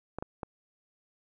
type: clicks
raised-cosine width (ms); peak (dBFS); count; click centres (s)
1; -21; 3; 0.186 / 0.225 / 0.432
effects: none